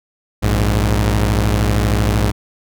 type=tone pair together; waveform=sawtooth; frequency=58.36 / 103.83 Hz; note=A#1 / G#2; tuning=+3 / 0 cents; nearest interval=minor seventh; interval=997 cents; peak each=-12 dBFS; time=0.42-2.32 s; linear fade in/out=20 ms; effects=none